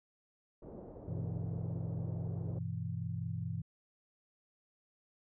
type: low-pass noise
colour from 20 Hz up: white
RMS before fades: -49 dBFS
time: 0.62-2.59 s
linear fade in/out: 5 ms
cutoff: 560 Hz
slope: 24 dB/octave
type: chord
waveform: sine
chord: E minor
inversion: first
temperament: just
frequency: 98.89 / 123.61 / 164.81 Hz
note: G2 / B2 / E3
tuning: +16 / +2 / 0 cents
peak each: -40 dBFS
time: 1.08-3.62 s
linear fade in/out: 5 ms
effects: none